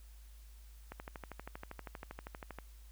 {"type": "click train", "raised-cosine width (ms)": 0.5, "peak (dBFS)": -29, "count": 22, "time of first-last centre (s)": [0.92, 2.587], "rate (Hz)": 12.6, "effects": ["added 53 Hz sine -52 dBFS peak until 2.91 s", "white hiss -66 dBFS RMS until 2.91 s"]}